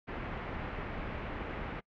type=low-pass noise; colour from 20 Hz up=pink; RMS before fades=-39 dBFS; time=0.07-1.81 s; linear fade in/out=20 ms; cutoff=2400 Hz; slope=24 dB/octave; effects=noise-tail reverb RT60 0.1 s tail -25 dB re dry + MP3 96 kbps